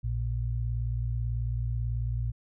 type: tone pair together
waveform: sine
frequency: 58.27 / 116.54 Hz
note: A#1 / A#2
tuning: 0 / 0 cents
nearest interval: octave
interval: 1200 cents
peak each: -30 / -30 dBFS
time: 0.03-2.32 s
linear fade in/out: 20 ms
effects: none